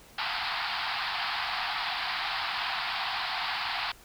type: band-pass noise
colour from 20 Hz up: pink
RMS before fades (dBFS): -32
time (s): 0.18-3.92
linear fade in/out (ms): 5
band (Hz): 710 to 4900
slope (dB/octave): 96
effects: pink hiss -54 dBFS RMS until 4.04 s